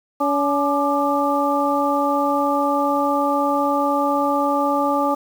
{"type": "harmonic tone with a mistuned harmonic", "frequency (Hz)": 284, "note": "C#4", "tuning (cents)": 42, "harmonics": [1, 2, 3, 4], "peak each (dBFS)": [-22, -22, -22, -22], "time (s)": [0.2, 5.15], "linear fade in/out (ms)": 10, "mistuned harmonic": 4, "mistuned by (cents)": 74, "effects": ["7-bit"]}